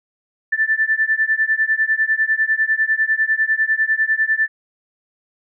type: beating tone pair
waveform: sine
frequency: 1760 / 1770 Hz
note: A6 / A6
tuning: 0 / +10 cents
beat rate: 10 Hz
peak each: -18 dBFS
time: 0.52-4.48 s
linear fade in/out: 10 ms
effects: none